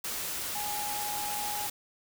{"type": "tone in noise", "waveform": "sine", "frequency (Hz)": 830.6, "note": "G#5", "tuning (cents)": 0, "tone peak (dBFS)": -35, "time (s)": [0.55, 1.67], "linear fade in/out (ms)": 5, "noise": "white", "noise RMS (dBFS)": -35, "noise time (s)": [0.04, 1.7], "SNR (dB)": -3, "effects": []}